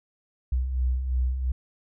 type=beating tone pair; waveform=sine; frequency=60.8 / 63.7 Hz; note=B1 / C2; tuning=-26 / -46 cents; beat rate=2.9 Hz; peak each=-32 / -23 dBFS; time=0.52-1.52 s; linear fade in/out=5 ms; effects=none